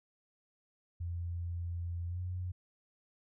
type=tone with pitch glide; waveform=sine; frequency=86.1 to 90.43 Hz; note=F2 to F#2; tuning=-24 to -39 cents; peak=-35 dBFS; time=1-2.52 s; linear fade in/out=10 ms; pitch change=+85 cents; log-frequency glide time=2.07-2.2 s; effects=none